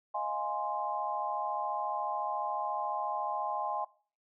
sine chord, F minor seventh, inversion third, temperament equal with one note detuned, 622.3 / 696.4 / 830.6 / 1046.5 Hz, Eb5 / F5 / Ab5 / C6, 0 / -5 / 0 / 0 cents, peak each -40 / -40 / -34 / -36 dBFS, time 0.14-3.85 s, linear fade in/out 10 ms, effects noise-tail reverb RT60 0.4 s tail -20 dB re dry

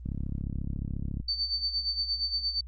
click train, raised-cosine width 5 ms, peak -21 dBFS, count 40, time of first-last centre 0.06-1.2 s, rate 34.2 Hz
sine tone with tremolo, 4555 Hz, C#8, 46 cents sharp, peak -25 dBFS, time 1.28-2.61 s, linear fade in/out 5 ms, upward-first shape sine, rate 8.6 Hz, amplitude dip 70%
effects added 60 Hz sine -40 dBFS peak until 2.67 s + Opus 32 kbps

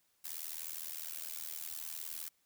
blue noise with amplitude modulation, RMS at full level -39 dBFS, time 0.24-2.29 s, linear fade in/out 10 ms, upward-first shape sine, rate 79.6 Hz, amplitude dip 100%, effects white hiss -75 dBFS RMS until 2.45 s

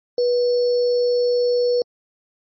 sine tone with sample-and-hold, 487.9 Hz, B4, 21 cents flat, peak -15 dBFS, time 0.18-1.82 s, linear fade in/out 2 ms, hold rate 4900 Hz, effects MP3 32 kbps

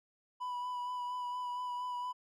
triangle tone with vibrato, 987.8 Hz, B5, in tune, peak -34 dBFS, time 0.4-2.13 s, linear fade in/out 20 ms, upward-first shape sine, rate 4.3 Hz, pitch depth 19 cents each way, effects none

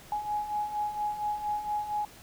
sine beating tone pair, 834 / 838.3 Hz, G#5 / G#5, +7 / +16 cents, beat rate 4.3 Hz, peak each -36 / -30 dBFS, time 0.12-2.05 s, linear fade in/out 2 ms, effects pink hiss -51 dBFS RMS until 2.22 s

